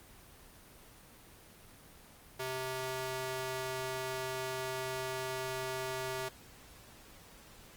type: tone with high-pass filter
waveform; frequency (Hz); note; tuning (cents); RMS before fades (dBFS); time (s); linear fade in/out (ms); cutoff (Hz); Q
square; 130; C3; -11; -38; 2.39-6.29; 10; 410; 0.69
effects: pink hiss -56 dBFS RMS until 7.76 s + Opus 24 kbps